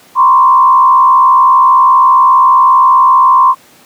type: tone with frequency modulation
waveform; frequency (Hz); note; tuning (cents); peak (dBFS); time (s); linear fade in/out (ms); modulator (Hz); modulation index
sine; 1046.5; C6; 0; -3; 0.15-3.55; 50; 67.5; 0.86
effects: pink hiss -42 dBFS RMS until 3.85 s + high-pass 200 Hz 12 dB/octave